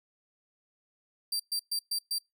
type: tone bursts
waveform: sawtooth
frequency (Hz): 4699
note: D8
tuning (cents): 0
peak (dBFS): -26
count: 5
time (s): 1.32-2.185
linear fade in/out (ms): 5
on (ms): 77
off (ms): 120
effects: noise-tail reverb RT60 0.2 s tail -26 dB re dry